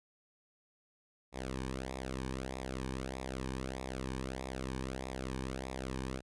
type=tone with flanger; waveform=sawtooth; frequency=65.2 Hz; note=C2; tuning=5 cents flat; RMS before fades=-40 dBFS; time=1.32-6.22 s; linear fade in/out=50 ms; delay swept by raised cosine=0.66 to 1.51 ms; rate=1.6 Hz; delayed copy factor=-0.75; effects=resampled to 24000 Hz